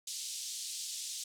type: band-pass noise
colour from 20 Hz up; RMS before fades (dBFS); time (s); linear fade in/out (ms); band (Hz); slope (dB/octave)
white; -41; 0.07-1.24; 5; 3500 to 8600; 24
effects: none